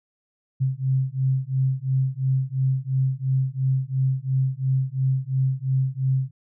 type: beating tone pair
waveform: sine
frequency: 130.81 / 133.71 Hz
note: C3 / C3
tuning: 0 / +38 cents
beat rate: 2.9 Hz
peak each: -23 dBFS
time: 0.6-6.31 s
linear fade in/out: 20 ms
effects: none